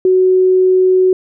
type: tone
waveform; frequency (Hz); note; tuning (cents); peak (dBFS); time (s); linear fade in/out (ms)
sine; 371.6; F#4; +7; -7; 0.05-1.13; 2
effects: none